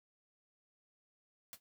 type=noise with exponential decay; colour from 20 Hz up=white; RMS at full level=-44 dBFS; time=1.53-1.6 s; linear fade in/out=0 ms; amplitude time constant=15 ms; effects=none